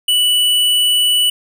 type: tone with hard clipping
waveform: sine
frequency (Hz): 2960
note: F#7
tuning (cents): 0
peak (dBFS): -12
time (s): 0.08-1.3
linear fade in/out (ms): 5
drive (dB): 14
effects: none